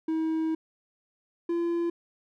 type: tone pair in turn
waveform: triangle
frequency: 320 / 340.9 Hz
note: D#4 / F4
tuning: +49 / -42 cents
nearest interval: minor second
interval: 109 cents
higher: second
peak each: -23 dBFS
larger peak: neither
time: 0.08-0.55 / 1.49-1.9 s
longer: first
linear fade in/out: 5 ms
effects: none